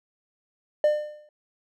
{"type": "tone with exponential decay", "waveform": "triangle", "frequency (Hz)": 600, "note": "D5", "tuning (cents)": 37, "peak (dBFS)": -12, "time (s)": [0.84, 1.29], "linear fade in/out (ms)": 2, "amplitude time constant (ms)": 96, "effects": ["tanh soft clip ceiling -10 dBFS"]}